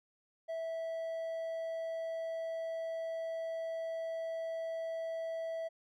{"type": "tone", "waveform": "triangle", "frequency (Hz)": 655, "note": "E5", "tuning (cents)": -11, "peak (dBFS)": -34, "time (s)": [0.48, 5.69], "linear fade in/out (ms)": 20, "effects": []}